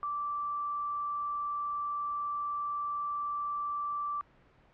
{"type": "tone", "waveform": "sine", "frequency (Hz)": 1168, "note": "D6", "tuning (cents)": -10, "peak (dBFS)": -31, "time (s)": [0.03, 4.21], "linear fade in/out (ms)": 0, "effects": ["pink hiss -62 dBFS RMS until 4.73 s", "low-pass 2000 Hz 12 dB/octave"]}